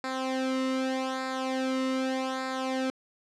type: tone with flanger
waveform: sawtooth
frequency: 261.6 Hz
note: C4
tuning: in tune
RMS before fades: -30 dBFS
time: 0.04-2.9 s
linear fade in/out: 0 ms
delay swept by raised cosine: 0.33 to 1.23 ms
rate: 0.83 Hz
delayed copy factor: -0.8
effects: low-pass 6000 Hz 12 dB/octave